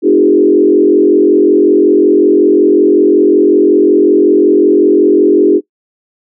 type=tone with frequency modulation; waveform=sine; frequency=356.2 Hz; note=F4; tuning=34 cents sharp; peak=-4 dBFS; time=0.02-5.61 s; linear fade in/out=50 ms; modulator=45.4 Hz; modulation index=1.5; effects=noise-tail reverb RT60 0.1 s tail -20 dB re dry